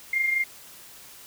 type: tone pair together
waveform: sine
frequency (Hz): 2113 / 2138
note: C7 / C7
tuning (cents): +16 / +37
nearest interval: unison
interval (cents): 21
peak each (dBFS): -22 / -31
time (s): 0.13-0.44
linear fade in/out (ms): 5
effects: white hiss -47 dBFS RMS until 1.26 s